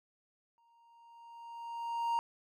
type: tone with exponential growth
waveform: triangle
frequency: 932.3 Hz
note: A#5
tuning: in tune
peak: -26 dBFS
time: 0.58-2.19 s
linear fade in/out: 0 ms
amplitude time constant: 350 ms
effects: none